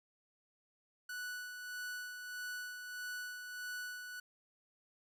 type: tone with tremolo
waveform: 45% pulse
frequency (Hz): 1480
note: F#6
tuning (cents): 0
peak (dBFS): -40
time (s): 1.09-4.2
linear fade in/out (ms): 5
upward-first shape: sine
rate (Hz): 1.6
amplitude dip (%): 45
effects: none